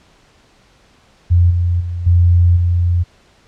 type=tone with level steps; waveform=sine; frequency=87.31 Hz; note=F2; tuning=in tune; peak=-7 / -12 / -19 / -7 / -11 dBFS; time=1.3-3.04 s; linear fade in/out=20 ms; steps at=1.5 / 1.8 / 2.06 / 2.56 s; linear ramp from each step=10 ms; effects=pink hiss -51 dBFS RMS until 3.47 s + low-pass 6000 Hz 12 dB/octave